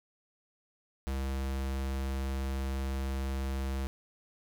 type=tone; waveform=square; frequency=67 Hz; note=C2; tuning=42 cents sharp; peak=-32 dBFS; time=1.07-3.87 s; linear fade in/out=0 ms; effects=none